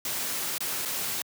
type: noise with dropouts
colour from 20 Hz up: white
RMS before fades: -31 dBFS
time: 0.05-1.22 s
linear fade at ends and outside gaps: 2 ms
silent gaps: 0.581-0.605 / 0.852-0.856 s
effects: high-pass 100 Hz 12 dB/octave